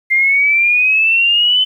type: exponential sweep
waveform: sine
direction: up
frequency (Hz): 2093 to 3052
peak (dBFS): -9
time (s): 0.1-1.65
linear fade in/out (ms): 20
effects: 8-bit